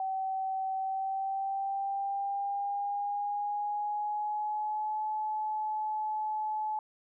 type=tone with pitch glide; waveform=sine; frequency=765 to 858.7 Hz; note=G5 to A5; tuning=-42 to -42 cents; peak=-30 dBFS; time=0-6.79 s; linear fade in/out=2 ms; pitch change=+200 cents; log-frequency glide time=0.75-5.02 s; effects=none